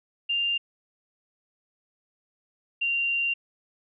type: tone pair in turn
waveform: sine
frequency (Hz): 2794 / 2771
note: F7 / F7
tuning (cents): 0 / -14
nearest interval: unison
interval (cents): 14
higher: first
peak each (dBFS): -23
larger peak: neither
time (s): 0.29-0.58 / 2.81-3.34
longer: second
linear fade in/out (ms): 10
effects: none